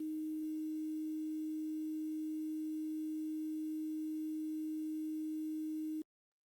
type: tone with quantisation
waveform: sine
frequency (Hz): 311.1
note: D#4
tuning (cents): 0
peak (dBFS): -37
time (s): 0-6.02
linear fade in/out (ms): 5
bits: 10
effects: Opus 24 kbps